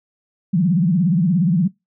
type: tone with vibrato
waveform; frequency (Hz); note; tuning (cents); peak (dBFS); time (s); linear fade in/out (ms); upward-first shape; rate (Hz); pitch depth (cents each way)
sine; 174.61; F3; 0; -13; 0.53-1.68; 10; sine; 17; 210
effects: noise-tail reverb RT60 0.2 s tail -24 dB re dry